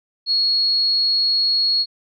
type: tone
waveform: sine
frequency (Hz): 4324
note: C#8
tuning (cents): -44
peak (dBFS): -15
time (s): 0.26-1.86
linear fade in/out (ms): 50
effects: none